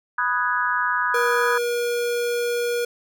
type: chord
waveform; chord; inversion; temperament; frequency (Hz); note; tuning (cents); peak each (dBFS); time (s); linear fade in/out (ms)
sine; G# minor seventh; first; equal; 987.8 / 1244.5 / 1480 / 1661.2; B5 / D#6 / F#6 / G#6; 0 / 0 / 0 / 0; -25; 0.18-1.58; 5
type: tone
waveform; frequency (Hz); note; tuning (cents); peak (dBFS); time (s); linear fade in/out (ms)
square; 478.6; A#4; +46; -22; 1.14-2.85; 5
effects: none